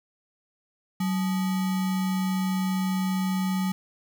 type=tone with sample-and-hold; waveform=sine; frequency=187.5 Hz; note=F#3; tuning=23 cents sharp; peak=-23 dBFS; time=1-3.72 s; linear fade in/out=5 ms; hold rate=1050 Hz; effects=none